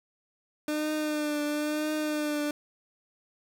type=tone with vibrato; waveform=30% pulse; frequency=301 Hz; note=D4; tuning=43 cents sharp; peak=-25 dBFS; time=0.68-2.51 s; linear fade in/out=2 ms; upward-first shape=triangle; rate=1 Hz; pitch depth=39 cents each way; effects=none